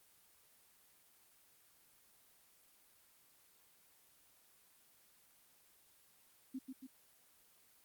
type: tone with echo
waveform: sine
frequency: 261.6 Hz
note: C4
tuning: in tune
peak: -40 dBFS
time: 6.54-6.59 s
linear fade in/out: 10 ms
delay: 140 ms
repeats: 2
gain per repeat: -4 dB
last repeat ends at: 6.87 s
effects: white hiss -68 dBFS RMS until 7.84 s + Opus 24 kbps